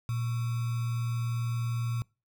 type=tone with sample-and-hold; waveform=sine; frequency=117.6 Hz; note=A#2; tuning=16 cents sharp; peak=-28 dBFS; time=0.09-2.02 s; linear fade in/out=0 ms; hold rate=1225 Hz; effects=noise-tail reverb RT60 0.3 s tail -25 dB re dry